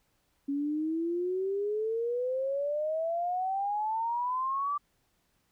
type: exponential sweep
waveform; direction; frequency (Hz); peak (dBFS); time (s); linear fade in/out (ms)
sine; up; 277.2 to 1174.7; -28; 0.48-4.78; 10
effects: pink hiss -73 dBFS RMS until 5.51 s